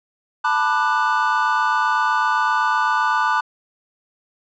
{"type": "chord", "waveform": "triangle", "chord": "B minor seventh", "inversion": "third", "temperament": "equal with one note detuned", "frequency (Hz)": [880, 987.8, 1189.7, 1480], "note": ["A5", "B5", "D6", "F#6"], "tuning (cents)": [0, 0, 22, 0], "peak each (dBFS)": -20, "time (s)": [0.44, 3.41], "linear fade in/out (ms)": 10, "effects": ["resampled to 16000 Hz"]}